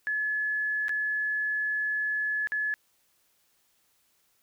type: tone with dropouts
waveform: sine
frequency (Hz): 1710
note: A6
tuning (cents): -50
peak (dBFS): -26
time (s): 0.07-2.74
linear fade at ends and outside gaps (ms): 0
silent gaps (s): 0.883-0.893 / 2.472-2.52
effects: white hiss -69 dBFS RMS until 4.42 s